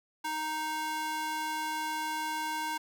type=tone with high-pass filter; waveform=square; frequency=311.1 Hz; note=D#4; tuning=in tune; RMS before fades=-34 dBFS; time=0.24-2.78 s; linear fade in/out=10 ms; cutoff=820 Hz; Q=1.6; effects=none